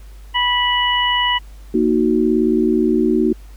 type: harmonic tone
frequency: 981 Hz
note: B5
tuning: 12 cents flat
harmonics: 1 / 2 / 3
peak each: -18 / -20 / -18 dBFS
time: 0.34-1.39 s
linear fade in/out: 20 ms
type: chord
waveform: sine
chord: D# minor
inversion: second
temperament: equal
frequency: 233.1 / 311.1 / 370 Hz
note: A#3 / D#4 / F#4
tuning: 0 / 0 / 0 cents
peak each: -17 dBFS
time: 1.74-3.33 s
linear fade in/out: 5 ms
effects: added 50 Hz sine -35 dBFS peak until 3.56 s + pink hiss -51 dBFS RMS until 3.56 s